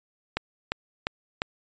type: click train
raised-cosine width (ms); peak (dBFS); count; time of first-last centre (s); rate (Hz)
0.3; -10; 4; 0.37-1.419; 2.86
effects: resampled to 16000 Hz